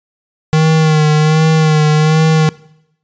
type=tone with vibrato; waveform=square; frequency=155.56 Hz; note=D#3; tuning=in tune; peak=-8 dBFS; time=0.53-2.49 s; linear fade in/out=0 ms; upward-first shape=sine; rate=1.3 Hz; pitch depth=37 cents each way; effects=noise-tail reverb RT60 0.8 s tail -22 dB re dry + resampled to 16000 Hz